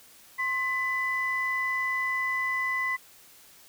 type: tone pair together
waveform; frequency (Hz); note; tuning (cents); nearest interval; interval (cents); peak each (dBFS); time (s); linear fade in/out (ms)
sine; 1059.5 / 2000; C6 / B6; +21 / +21; major seventh; 1100; -31 / -26; 0.38-2.97; 20
effects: tanh soft clip ceiling -19 dBFS + white hiss -54 dBFS RMS until 3.68 s